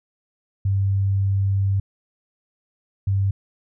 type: tone bursts at uneven times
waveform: sine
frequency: 98 Hz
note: G2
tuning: in tune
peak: -17 dBFS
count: 2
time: 0.65-1.8 / 3.07-3.31 s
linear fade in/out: 5 ms
effects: none